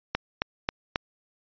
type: click train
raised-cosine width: 0.3 ms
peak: -8 dBFS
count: 4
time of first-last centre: 0.15-0.959 s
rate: 3.71 Hz
effects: resampled to 11025 Hz